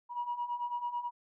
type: beating tone pair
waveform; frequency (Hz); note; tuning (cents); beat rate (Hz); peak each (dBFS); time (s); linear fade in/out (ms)
sine; 957 / 966.1; A#5 / B5; +45 / -38; 9.1; -38 / -34; 0.09-1.11; 50
effects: tanh soft clip ceiling -27 dBFS